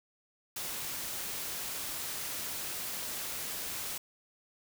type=noise; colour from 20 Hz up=white; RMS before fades=-38 dBFS; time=0.56-3.98 s; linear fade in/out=5 ms; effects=none